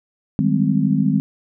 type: chord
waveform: sine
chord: Ab major seventh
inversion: second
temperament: just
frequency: 155.74 / 194.67 / 207.7 / 259.6 Hz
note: Eb3 / G3 / Ab3 / C4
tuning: +2 / -12 / 0 / -13 cents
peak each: -20 dBFS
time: 0.39-1.2 s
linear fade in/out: 0 ms
effects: none